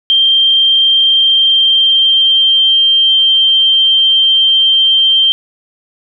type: tone with pitch glide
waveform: sine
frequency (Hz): 3166 to 3146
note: G7 to G7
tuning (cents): +17 to +6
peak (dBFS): -6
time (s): 0.1-5.32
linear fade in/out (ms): 0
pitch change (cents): -11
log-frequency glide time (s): 0.99-3.37
effects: none